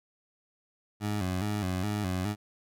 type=tone with vibrato; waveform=20% pulse; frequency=98 Hz; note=G2; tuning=in tune; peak=-24 dBFS; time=1-2.36 s; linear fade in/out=50 ms; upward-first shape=square; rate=2.4 Hz; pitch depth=110 cents each way; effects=none